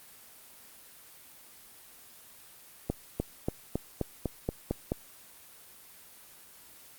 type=accelerating click train; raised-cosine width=2 ms; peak=-15 dBFS; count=9; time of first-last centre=2.9-4.919 s; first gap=300 ms; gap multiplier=0.95; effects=white hiss -53 dBFS RMS until 6.98 s + Opus 24 kbps